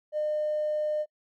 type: tone with tanh clipping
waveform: triangle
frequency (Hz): 606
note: D#5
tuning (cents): -46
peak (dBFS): -25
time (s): 0.12-1.06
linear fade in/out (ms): 50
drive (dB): 1
effects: noise-tail reverb RT60 0.1 s tail -26 dB re dry